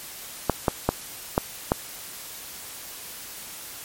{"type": "clicks", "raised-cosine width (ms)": 1, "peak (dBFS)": -4, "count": 5, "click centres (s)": [0.497, 0.682, 0.89, 1.379, 1.719], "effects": ["white hiss -39 dBFS RMS until 3.84 s", "MP3 64 kbps"]}